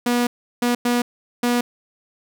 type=tone bursts at uneven times; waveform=sawtooth; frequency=242.1 Hz; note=B3; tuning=34 cents flat; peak=-13 dBFS; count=4; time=0.06-0.27 / 0.62-0.75 / 0.85-1.02 / 1.43-1.61 s; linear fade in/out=5 ms; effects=none